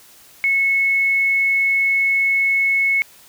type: tone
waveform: sine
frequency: 2195 Hz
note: C#7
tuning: 18 cents flat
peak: -14 dBFS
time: 0.44-3.02 s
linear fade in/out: 0 ms
effects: white hiss -47 dBFS RMS until 3.28 s